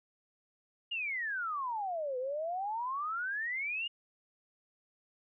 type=exponential two-way sweep; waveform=sine; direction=down then up; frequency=2890 to 493.9 to 2890 Hz; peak=-33 dBFS; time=0.91-3.88 s; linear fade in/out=10 ms; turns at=2.18 s; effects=none